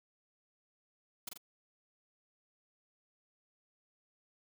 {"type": "noise with echo", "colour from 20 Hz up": "white", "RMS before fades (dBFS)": -41, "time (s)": [1.27, 1.29], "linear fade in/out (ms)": 5, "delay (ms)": 43, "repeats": 2, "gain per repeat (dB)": -4, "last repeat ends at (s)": 1.376, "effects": []}